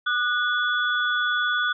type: tone cluster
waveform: sine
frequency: 1211 / 1470 / 3422 Hz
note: D#6 / F#6 / A7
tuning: -47 / -12 / -49 cents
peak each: -28 / -22 / -29 dBFS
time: 0.06-1.73 s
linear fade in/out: 10 ms
effects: none